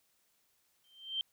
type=tone with exponential growth; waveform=sine; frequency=3136 Hz; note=G7; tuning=in tune; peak=-29 dBFS; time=0.84-1.21 s; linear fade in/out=1 ms; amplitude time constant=79 ms; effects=white hiss -74 dBFS RMS until 1.32 s